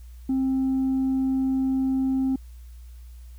triangle tone with tanh clipping, 264.3 Hz, C4, 18 cents sharp, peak -21 dBFS, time 0.29-2.36 s, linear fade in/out 5 ms, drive 6 dB, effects added 60 Hz sine -40 dBFS peak until 3.38 s + white hiss -61 dBFS RMS until 3.38 s

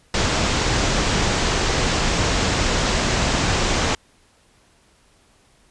pink low-pass noise, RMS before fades -20 dBFS, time 0.14-3.95 s, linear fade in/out 2 ms, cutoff 7500 Hz, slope 48 dB/octave, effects pink hiss -57 dBFS RMS until 5.7 s + resampled to 24000 Hz

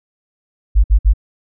sine tone bursts, 50.7 Hz, G#1, 41 cents flat, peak -6 dBFS, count 3, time 0.75-1.137 s, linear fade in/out 20 ms, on 91 ms, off 57 ms, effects none

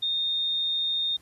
sine tone, 3667 Hz, A#7, 29 cents flat, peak -24 dBFS, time 0.02-1.17 s, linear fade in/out 10 ms, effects pink hiss -59 dBFS RMS until 1.21 s + resampled to 32000 Hz

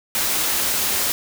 white band-stop noise, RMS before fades -21 dBFS, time 0.15-1.12 s, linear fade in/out 0 ms, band 100 to 150 Hz, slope 96 dB/octave, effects none

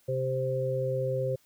harmonic tone, 130.81 Hz, C3, in tune, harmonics 1 / 3 / 4, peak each -31 / -35 / -29 dBFS, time 0.08-1.36 s, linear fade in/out 10 ms, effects white hiss -65 dBFS RMS until 1.45 s

